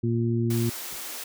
harmonic tone, 116.54 Hz, A#2, in tune, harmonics 1 / 2 / 3, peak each -24 / -27 / -29 dBFS, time 0.03-0.7 s, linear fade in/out 10 ms
white high-pass noise, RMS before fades -36 dBFS, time 0.5-1.24 s, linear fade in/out 5 ms, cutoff 240 Hz, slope 48 dB/octave
pink noise with exponential decay, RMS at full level -41 dBFS, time 0.91-1.06 s, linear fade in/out 5 ms, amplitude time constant 32 ms
effects none

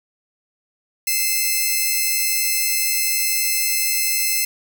5% pulse tone pair together, 2083 / 2624 Hz, C7 / E7, -8 / -9 cents, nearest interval major third, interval 399 cents, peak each -11 dBFS, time 1.07-4.45 s, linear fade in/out 5 ms, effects none

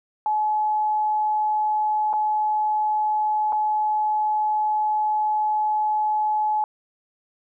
sine tone with dropouts, 853 Hz, G#5, 46 cents sharp, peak -19 dBFS, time 0.26-6.64 s, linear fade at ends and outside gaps 1 ms, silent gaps 2.13-2.136 / 3.523-3.528 s, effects none

